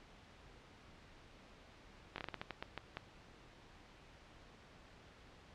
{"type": "slowing click train", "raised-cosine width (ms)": 0.3, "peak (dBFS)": -25, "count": 11, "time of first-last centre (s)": [2.16, 2.97], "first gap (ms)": 21, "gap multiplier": 1.28, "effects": ["pink hiss -60 dBFS RMS until 5.54 s", "low-pass 4000 Hz 12 dB/octave"]}